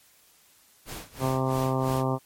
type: noise with tremolo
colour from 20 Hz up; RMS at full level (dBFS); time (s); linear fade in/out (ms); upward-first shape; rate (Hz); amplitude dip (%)
pink; -37; 0.85-2.05; 50; sine; 3; 90
type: harmonic tone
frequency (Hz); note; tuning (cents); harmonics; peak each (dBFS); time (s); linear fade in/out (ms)
131.3; C3; +6; 1 / 2 / 3 / 4 / 5 / 6 / 7 / 8 / 9; -27 / -30 / -32 / -33 / -34 / -35 / -35 / -36 / -37; 1.19-2.19; 50
effects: white hiss -59 dBFS RMS until 2.25 s + MP3 64 kbps